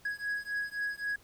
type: beating tone pair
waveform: triangle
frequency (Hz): 1661.2 / 1665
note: G#6 / G#6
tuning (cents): 0 / +4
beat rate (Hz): 3.8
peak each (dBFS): -34 / -34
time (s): 0.05-1.16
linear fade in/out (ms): 5
effects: pink hiss -61 dBFS RMS until 1.23 s